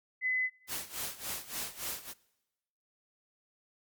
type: tone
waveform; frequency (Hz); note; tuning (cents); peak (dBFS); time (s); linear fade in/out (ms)
sine; 2020; B6; +39; -28; 0.21-0.5; 50
type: noise with tremolo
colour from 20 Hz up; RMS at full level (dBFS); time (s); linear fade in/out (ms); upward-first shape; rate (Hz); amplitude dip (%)
white; -36; 0.67-2.14; 50; sine; 3.5; 85
effects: noise-tail reverb RT60 1.0 s tail -22 dB re dry + Opus 48 kbps